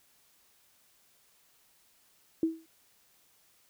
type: tone with exponential decay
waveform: sine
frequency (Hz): 324.3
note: E4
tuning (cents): -28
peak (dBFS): -21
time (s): 2.43-2.66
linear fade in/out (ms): 2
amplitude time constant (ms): 48
effects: white hiss -66 dBFS RMS until 3.69 s